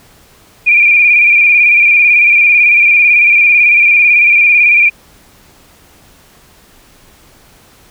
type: tone with vibrato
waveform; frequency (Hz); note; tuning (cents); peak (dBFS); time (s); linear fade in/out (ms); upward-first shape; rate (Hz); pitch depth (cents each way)
sine; 2401; D7; +38; -4; 0.66-4.9; 20; square; 18; 37
effects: pink hiss -44 dBFS RMS until 7.9 s